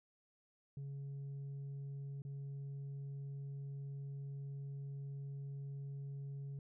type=tone with dropouts; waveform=sine; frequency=139.2 Hz; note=C#3; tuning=8 cents sharp; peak=-40 dBFS; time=0.77-6.59 s; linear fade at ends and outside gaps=2 ms; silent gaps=2.22-2.25 s; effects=tanh soft clip ceiling -42 dBFS